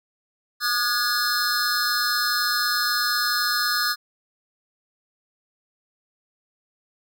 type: tone cluster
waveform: square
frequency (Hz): 1217 / 1449 / 1671 / 4171 / 5190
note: D#6 / F#6 / G#6 / C8 / E8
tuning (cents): -39 / -37 / +10 / -6 / -28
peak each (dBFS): -28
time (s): 0.6-3.96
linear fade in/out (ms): 50
effects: none